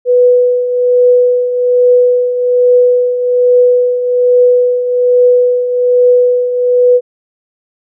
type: tone with tremolo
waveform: sine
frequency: 493.9 Hz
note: B4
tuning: in tune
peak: -3 dBFS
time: 0.05-7.01 s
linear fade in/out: 50 ms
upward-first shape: triangle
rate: 1.2 Hz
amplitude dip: 65%
effects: none